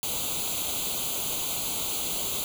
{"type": "noise with comb filter", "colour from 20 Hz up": "white", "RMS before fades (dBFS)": -30, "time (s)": [0.03, 2.44], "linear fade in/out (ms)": 0, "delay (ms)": 0.28, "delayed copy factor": 0.9, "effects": []}